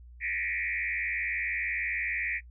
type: tone with frequency modulation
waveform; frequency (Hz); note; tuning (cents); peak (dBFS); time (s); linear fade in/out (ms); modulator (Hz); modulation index
sine; 2129; C7; +30; -29; 0.2-2.41; 50; 87.4; 3.5
effects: noise-tail reverb RT60 0.1 s tail -20 dB re dry + added 60 Hz sine -47 dBFS peak until 2.5 s